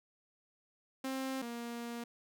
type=tone pair in turn; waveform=sawtooth; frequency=264.9 / 236 Hz; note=C4 / A#3; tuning=+22 / +22 cents; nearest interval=major second; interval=200 cents; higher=first; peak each=-32 / -36 dBFS; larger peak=first; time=1.04-1.42 / 1.42-2.04 s; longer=second; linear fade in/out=5 ms; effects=none